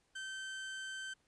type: tone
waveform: 30% pulse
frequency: 1547 Hz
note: G6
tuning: 23 cents flat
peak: -39 dBFS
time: 0.15-1.14 s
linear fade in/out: 10 ms
effects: pink hiss -75 dBFS RMS until 1.27 s + resampled to 22050 Hz